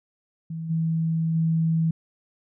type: tone with level steps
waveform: sine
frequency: 162.6 Hz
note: E3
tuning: 23 cents flat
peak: -29 / -21 / -19 dBFS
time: 0.5-1.91 s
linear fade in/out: 5 ms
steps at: 0.69 / 1.34 s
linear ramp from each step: 20 ms
effects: none